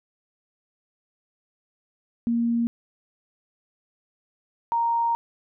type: tone pair in turn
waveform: sine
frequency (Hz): 234 / 931.1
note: A#3 / A#5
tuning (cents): +7 / -2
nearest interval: 2 octaves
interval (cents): 2391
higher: second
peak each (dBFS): -20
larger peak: neither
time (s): 2.27-2.67 / 4.72-5.15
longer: second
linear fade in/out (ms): 0
effects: none